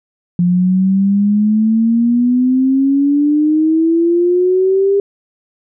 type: exponential sweep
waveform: sine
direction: up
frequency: 174.61 to 402 Hz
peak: -9 dBFS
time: 0.39-5 s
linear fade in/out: 2 ms
effects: none

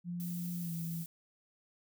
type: tone with pitch glide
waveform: sine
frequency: 174.61 to 166.72 Hz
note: F3 to E3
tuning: 0 to +20 cents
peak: -36 dBFS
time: 0.04-1.06 s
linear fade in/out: 50 ms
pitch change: -80 cents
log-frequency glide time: 0.61-0.72 s
type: noise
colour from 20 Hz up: violet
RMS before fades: -47 dBFS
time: 0.2-1.06 s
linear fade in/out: 0 ms
effects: none

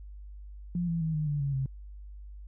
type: tone with pitch steps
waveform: sine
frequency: 174.61 / 167.01 / 159.75 / 152.8 / 146.15 / 139.79 / 133.71 Hz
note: F3 / E3 / D#3 / D#3 / D3 / C#3 / C3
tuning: 0 / +23 / +46 / -31 / -8 / +15 / +38 cents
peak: -27 dBFS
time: 0.75-1.66 s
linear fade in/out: 2 ms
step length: 130 ms
effects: added 50 Hz sine -42 dBFS peak until 2.47 s

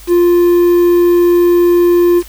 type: tone with quantisation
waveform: triangle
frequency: 349.2 Hz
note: F4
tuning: in tune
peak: -4 dBFS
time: 0.07-2.23 s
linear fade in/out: 50 ms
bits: 5
effects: added 50 Hz sine -34 dBFS peak until 2.28 s + white hiss -38 dBFS RMS until 2.28 s

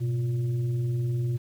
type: tone with frequency modulation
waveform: sine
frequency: 123.47 Hz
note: B2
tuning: in tune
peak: -24 dBFS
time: 0-1.38 s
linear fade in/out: 20 ms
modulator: 227 Hz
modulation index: 0.42
effects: 9-bit

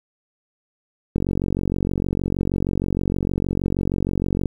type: click train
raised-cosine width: 3 ms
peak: -9 dBFS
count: 154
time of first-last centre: 1.16-4.457 s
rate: 46.4 Hz
effects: 8-bit

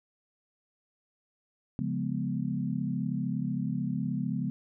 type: chord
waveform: sine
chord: C# dominant seventh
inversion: none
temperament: equal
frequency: 138.59 / 174.61 / 207.7 / 246.9 Hz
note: C#3 / E#3 / G#3 / B3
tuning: 0 / 0 / 0 / 0 cents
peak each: -34 dBFS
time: 1.79-4.5 s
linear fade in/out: 0 ms
effects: none

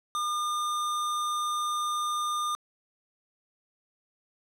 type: tone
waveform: square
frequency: 1209 Hz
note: D6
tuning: 50 cents sharp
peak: -28 dBFS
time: 0.15-2.55 s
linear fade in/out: 0 ms
effects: low-pass 11000 Hz 12 dB/octave + 10-bit

